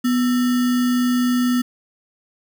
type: tone with sample-and-hold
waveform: sine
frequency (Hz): 246.9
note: B3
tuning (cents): 0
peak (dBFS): -15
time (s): 0.04-1.62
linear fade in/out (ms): 10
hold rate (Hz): 1575
effects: none